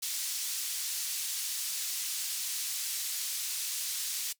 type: band-pass noise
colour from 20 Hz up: pink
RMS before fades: -35 dBFS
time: 0.02-4.33 s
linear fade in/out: 10 ms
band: 4700 to 15000 Hz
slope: 12 dB/octave
effects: noise-tail reverb RT60 0.1 s tail -19 dB re dry